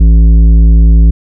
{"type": "tone with tanh clipping", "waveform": "triangle", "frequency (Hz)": 55.3, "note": "A1", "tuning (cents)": 9, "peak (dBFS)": -3, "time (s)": [0, 1.11], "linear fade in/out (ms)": 10, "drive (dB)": 14, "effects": []}